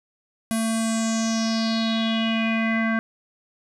square tone with low-pass filter sweep, 224.5 Hz, A3, 35 cents sharp, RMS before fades -23 dBFS, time 0.51-2.99 s, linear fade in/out 0 ms, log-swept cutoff 11000 to 1700 Hz, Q 5.4, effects none

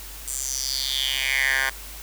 10% pulse tone with high-pass filter sweep, 133.4 Hz, C3, 34 cents sharp, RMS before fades -25 dBFS, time 0.27-1.7 s, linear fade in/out 10 ms, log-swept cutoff 8300 to 1400 Hz, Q 4.6, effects added 50 Hz sine -40 dBFS peak until 2.02 s + white hiss -40 dBFS RMS until 2.02 s

